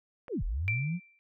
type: click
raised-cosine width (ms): 0.5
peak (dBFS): -28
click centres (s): 0.282
type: linear two-way sweep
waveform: sine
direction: down then up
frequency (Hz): 552 to 31.66 to 186.3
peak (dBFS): -29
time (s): 0.29-1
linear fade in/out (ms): 50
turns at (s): 0.43
type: tone with exponential decay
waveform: sine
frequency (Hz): 2348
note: D7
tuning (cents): -1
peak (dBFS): -26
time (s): 0.68-1.19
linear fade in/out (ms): 0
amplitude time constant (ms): 110
effects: none